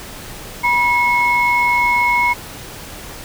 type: tone pair together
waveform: sine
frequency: 968.3 / 2180 Hz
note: B5 / C#7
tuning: -34 / -29 cents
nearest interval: octave + major second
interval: 1405 cents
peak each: -14 dBFS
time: 0.63-2.34 s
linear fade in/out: 20 ms
effects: tanh soft clip ceiling -6 dBFS + pink hiss -33 dBFS RMS until 3.24 s